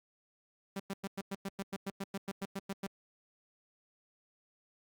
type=tone bursts; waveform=sawtooth; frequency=195.8 Hz; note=G3; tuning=2 cents flat; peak=-32 dBFS; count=16; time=0.76-2.868 s; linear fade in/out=5 ms; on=38 ms; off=100 ms; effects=Opus 48 kbps